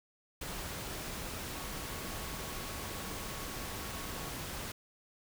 sine tone in noise, 1108.7 Hz, C#6, in tune, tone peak -52 dBFS, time 1.55-4.29 s, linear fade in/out 5 ms, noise pink, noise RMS -41 dBFS, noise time 0.41-4.72 s, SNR -14 dB, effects none

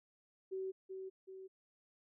sine tone with echo, 380 Hz, F#4, 46 cents sharp, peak -38 dBFS, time 0.51-0.72 s, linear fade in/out 20 ms, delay 380 ms, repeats 2, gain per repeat -5 dB, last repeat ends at 1.48 s, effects none

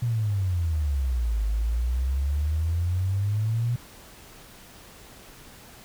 sine exponential two-way sweep, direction down then up, 122.3 to 51.6 to 122.3 Hz, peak -22 dBFS, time 0.02-3.76 s, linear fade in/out 5 ms, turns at 1.44 s, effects pink hiss -48 dBFS RMS until 5.84 s

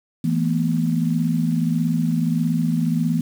sine chord, E suspended fourth, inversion none, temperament equal with one note detuned, 164.81 / 220 / 241.6 Hz, E3 / A3 / B3, 0 / 0 / -38 cents, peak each -20 / -25 / -22 dBFS, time 0.24-3.21 s, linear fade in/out 5 ms, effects 7-bit

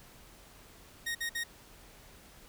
sawtooth tone bursts, 1864.7 Hz, A#6, in tune, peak -29 dBFS, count 3, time 1.06-1.439 s, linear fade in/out 10 ms, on 91 ms, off 53 ms, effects added 43 Hz sine -63 dBFS peak until 2.48 s + pink hiss -56 dBFS RMS until 2.48 s

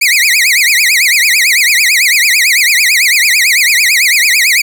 sawtooth tone with vibrato, 2179 Hz, C#7, 30 cents flat, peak -3 dBFS, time 0.01-4.62 s, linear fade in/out 10 ms, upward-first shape triangle, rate 9 Hz, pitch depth 290 cents each way, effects none

